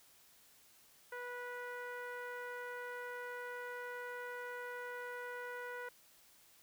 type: tone with low-pass filter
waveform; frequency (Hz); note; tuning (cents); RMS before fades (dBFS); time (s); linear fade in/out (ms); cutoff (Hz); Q
sawtooth; 489.9; B4; -14; -45; 1.12-5.89; 5; 1700; 4.1
effects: white hiss -65 dBFS RMS until 6.62 s